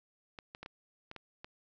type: clicks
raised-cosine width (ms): 0.3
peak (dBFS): -29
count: 7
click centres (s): 0.388 / 0.549 / 0.63 / 0.661 / 1.114 / 1.163 / 1.445
effects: resampled to 16000 Hz + 11-bit